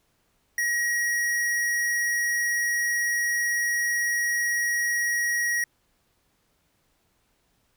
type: tone with hard clipping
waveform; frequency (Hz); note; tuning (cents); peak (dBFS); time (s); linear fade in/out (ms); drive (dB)
sine; 1898; A#6; +31; -24; 0.58-5.64; 2; 17
effects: pink hiss -69 dBFS RMS until 7.76 s